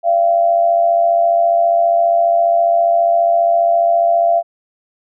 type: tone with amplitude modulation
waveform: sine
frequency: 682 Hz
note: F5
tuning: 41 cents flat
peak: -7 dBFS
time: 0.03-4.43 s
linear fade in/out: 50 ms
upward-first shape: sine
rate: 94.8 Hz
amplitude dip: 60%
effects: none